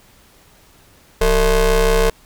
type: ring-modulated tone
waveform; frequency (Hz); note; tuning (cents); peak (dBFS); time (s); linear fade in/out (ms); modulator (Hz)
40% pulse; 210; G#3; +19; -8; 1.21-2.1; 5; 243
effects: pink hiss -50 dBFS RMS until 2.25 s